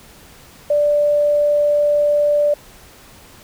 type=tone; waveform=sine; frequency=587.3 Hz; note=D5; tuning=in tune; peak=-12 dBFS; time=0.7-2.54 s; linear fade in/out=5 ms; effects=pink hiss -44 dBFS RMS until 3.43 s